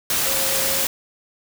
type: tone in noise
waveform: sine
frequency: 539 Hz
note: C#5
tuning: 49 cents flat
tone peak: -30 dBFS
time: 0.26-0.85 s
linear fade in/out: 2 ms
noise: white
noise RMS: -21 dBFS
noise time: 0.1-0.87 s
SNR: -12 dB
effects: none